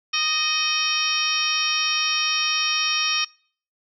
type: harmonic tone with a mistuned harmonic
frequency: 619 Hz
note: D#5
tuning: 9 cents flat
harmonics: 2 / 3 / 4 / 5 / 6 / 7 / 8 / 9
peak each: -29 / -33 / -25 / -27 / -29 / -33 / -35 / -25 dBFS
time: 0.13-3.25 s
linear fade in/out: 10 ms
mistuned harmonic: 4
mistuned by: +32 cents
effects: noise-tail reverb RT60 0.5 s tail -25 dB re dry